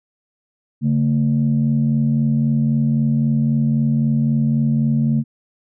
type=tone pair together; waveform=sine; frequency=141.9 / 225.7 Hz; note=C#3 / A3; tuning=+41 / +44 cents; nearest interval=minor sixth; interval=803 cents; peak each=-16 dBFS; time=0.81-5.24 s; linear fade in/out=50 ms; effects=tanh soft clip ceiling -8 dBFS